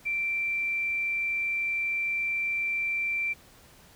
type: tone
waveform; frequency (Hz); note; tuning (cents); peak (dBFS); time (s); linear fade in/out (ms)
sine; 2349; D7; 0; -26; 0.05-3.34; 20
effects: pink hiss -55 dBFS RMS until 3.95 s